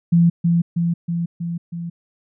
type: tone with echo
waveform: sine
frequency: 170 Hz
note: F3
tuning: 46 cents flat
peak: -10 dBFS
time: 0.12-0.3 s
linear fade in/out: 10 ms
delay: 320 ms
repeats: 5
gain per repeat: -3 dB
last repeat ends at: 1.9 s
effects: none